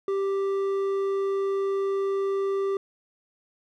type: tone with hard clipping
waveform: sine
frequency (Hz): 392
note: G4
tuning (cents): 0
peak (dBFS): -25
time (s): 0.08-2.77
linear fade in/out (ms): 2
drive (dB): 6
effects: none